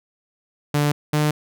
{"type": "tone pair in turn", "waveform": "sawtooth", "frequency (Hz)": [146.83, 150.44], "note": ["D3", "D3"], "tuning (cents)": [0, 42], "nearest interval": "unison", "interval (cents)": 42, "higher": "second", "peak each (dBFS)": -13, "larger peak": "neither", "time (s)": [[0.74, 0.92], [1.13, 1.31]], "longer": "neither", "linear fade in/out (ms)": 5, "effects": []}